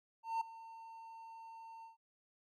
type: tone with ADSR envelope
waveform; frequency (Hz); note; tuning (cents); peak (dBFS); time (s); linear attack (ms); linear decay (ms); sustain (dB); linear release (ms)
triangle; 906; A#5; -50; -30; 0.23-1.97; 180; 5; -18; 130
effects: none